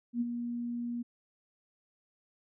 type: tone with ADSR envelope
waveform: sine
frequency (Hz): 238.6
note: A#3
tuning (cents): +41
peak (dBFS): -26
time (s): 0.13-1.03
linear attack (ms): 79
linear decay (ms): 29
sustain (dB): -7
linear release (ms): 16
effects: none